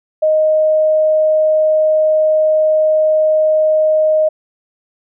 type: tone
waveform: sine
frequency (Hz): 622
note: D#5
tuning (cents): -1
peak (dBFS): -9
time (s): 0.22-4.29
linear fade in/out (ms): 10
effects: none